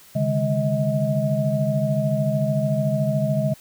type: tone cluster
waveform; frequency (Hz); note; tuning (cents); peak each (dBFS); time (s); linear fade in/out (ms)
sine; 137.8 / 151.4 / 205.4 / 634; C#3 / D#3 / G#3 / D#5; -10 / -47 / -19 / +32; -23 / -25 / -25 / -24; 0.15-3.54; 10
effects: white hiss -49 dBFS RMS until 3.6 s